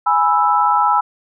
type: chord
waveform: sine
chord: E major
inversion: first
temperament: equal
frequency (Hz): 830.6 / 987.8 / 1318.5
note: G#5 / B5 / E6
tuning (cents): 0 / 0 / 0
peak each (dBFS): -16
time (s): 0.06-1.01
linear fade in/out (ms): 10
effects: none